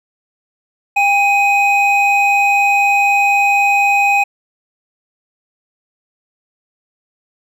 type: tone pair together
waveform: triangle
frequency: 802 / 2510 Hz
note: G5 / D#7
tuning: +39 / +15 cents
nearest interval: octave + minor sixth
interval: 1976 cents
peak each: -11 dBFS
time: 0.96-4.24 s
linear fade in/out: 10 ms
effects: none